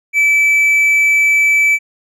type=tone; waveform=triangle; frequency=2310 Hz; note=D7; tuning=29 cents flat; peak=-7 dBFS; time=0.13-1.79 s; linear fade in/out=50 ms; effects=none